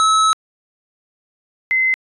square / sine tone pair in turn, 1295 / 2056 Hz, E6 / C7, -31 / -31 cents, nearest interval minor sixth, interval 800 cents, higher second, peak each -12 / -13 dBFS, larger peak first, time 0-0.33 / 1.71-1.94 s, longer first, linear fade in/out 0 ms, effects resampled to 24000 Hz

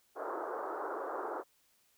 pink band-pass noise, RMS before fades -39 dBFS, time 0.15-1.44 s, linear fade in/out 50 ms, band 340 to 1400 Hz, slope 48 dB/octave, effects white hiss -71 dBFS RMS until 1.97 s

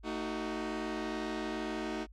sawtooth chord, D# diminished, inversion second, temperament just, 224 / 311.1 / 373.4 Hz, A3 / D#4 / F#4, +31 / 0 / +16 cents, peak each -36 / -34 / -36 dBFS, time 0.03-2.07 s, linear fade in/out 50 ms, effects added 50 Hz sine -51 dBFS peak until 2.12 s + low-pass 5000 Hz 12 dB/octave

